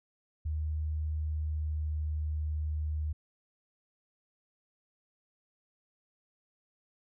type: tone with pitch glide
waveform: sine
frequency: 77.1 to 76.52 Hz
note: D#2 to D#2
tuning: -15 to -28 cents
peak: -30 dBFS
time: 0.45-3.13 s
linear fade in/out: 10 ms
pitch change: -13 cents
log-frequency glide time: 1.17-2 s
effects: none